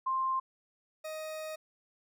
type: tone pair in turn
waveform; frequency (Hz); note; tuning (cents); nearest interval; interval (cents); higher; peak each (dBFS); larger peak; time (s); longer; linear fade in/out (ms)
sine / 40% pulse; 1052 / 625.5; C6 / D#5; +9 / +9; major sixth; 900; first; -28 / -37; first; 0.06-0.4 / 1.04-1.56; second; 10
effects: none